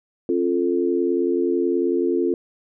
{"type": "chord", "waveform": "sine", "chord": "Db augmented", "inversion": "none", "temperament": "equal with one note detuned", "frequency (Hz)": [270.7, 349.2, 440], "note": ["Db4", "F4", "A4"], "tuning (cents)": [-41, 0, 0], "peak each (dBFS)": [-24, -20, -24], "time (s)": [0.29, 2.34], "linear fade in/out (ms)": 2, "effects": []}